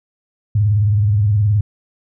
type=tone with vibrato; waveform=sine; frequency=103.83 Hz; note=G#2; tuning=in tune; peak=-11 dBFS; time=0.55-1.61 s; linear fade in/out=5 ms; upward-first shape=sine; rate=19 Hz; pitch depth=110 cents each way; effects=none